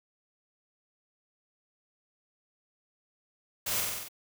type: noise with echo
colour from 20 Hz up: white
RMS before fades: -32 dBFS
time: 3.66-3.81 s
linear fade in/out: 10 ms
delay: 46 ms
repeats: 6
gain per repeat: -2 dB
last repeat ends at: 4.086 s
effects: none